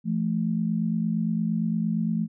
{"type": "tone pair together", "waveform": "sine", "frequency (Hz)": [170, 218.7], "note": ["F3", "A3"], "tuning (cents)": [-46, -10], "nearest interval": "major third", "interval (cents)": 436, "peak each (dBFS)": [-26, -25], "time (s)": [0.04, 2.28], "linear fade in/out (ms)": 50, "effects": []}